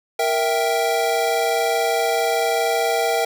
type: chord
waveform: square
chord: E diminished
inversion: second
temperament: equal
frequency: 466.2 / 659.3 / 784 Hz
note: Bb4 / E5 / G5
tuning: 0 / 0 / 0 cents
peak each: -23 dBFS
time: 0.19-3.25 s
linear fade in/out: 5 ms
effects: none